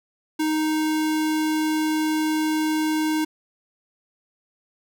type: tone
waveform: square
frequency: 311.1 Hz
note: D#4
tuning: in tune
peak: -21 dBFS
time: 0.39-3.25 s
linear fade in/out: 10 ms
effects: none